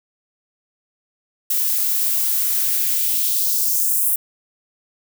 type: noise with high-pass filter sweep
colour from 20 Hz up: violet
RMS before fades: -19 dBFS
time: 1.5-4.16 s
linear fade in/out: 5 ms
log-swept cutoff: 270 to 11000 Hz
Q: 1.6
effects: none